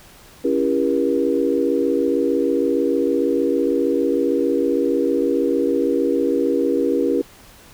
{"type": "chord", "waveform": "sine", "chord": "C# diminished seventh", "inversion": "none", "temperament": "just", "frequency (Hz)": [277.2, 332.6, 399.1, 479], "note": ["C#4", "E4", "G4", "Bb4"], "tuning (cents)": [0, 16, 31, 47], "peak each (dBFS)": [-21, -22, -22, -21], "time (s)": [0.44, 7.22], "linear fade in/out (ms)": 10, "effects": ["pink hiss -46 dBFS RMS until 7.73 s"]}